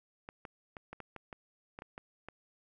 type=clicks; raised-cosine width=0.5 ms; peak=-29 dBFS; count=11; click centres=0.289 / 0.452 / 0.768 / 0.93 / 1.003 / 1.163 / 1.328 / 1.789 / 1.821 / 1.979 / 2.286 s; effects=none